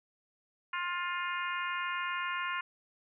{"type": "harmonic tone", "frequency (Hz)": 352.8, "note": "F4", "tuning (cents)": 18, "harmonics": [3, 4, 5, 6, 7, 8], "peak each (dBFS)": [-36, -38, -40, -42, -43, -44], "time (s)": [0.73, 2.61], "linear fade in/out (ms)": 5, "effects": []}